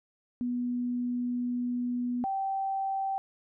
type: tone pair in turn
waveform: sine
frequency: 244.8 / 777.2 Hz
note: B3 / G5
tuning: -15 / -15 cents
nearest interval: octave + minor sixth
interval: 2000 cents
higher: second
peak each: -28 dBFS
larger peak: neither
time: 0.41-2.24 / 2.24-3.18 s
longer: first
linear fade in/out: 0 ms
effects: none